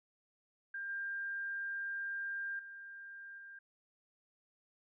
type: tone with level steps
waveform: sine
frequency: 1596 Hz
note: G6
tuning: 31 cents sharp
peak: -39 / -37 / -47 / -49 dBFS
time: 0.74-3.59 s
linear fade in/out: 5 ms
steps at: 0.89 / 2.59 / 3.38 s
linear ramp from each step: 2 ms
effects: none